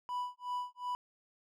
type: tone with tremolo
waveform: triangle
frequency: 987.8 Hz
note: B5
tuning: in tune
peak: -31 dBFS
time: 0.09-0.95 s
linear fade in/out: 0 ms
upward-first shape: sine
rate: 2.7 Hz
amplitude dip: 100%
effects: none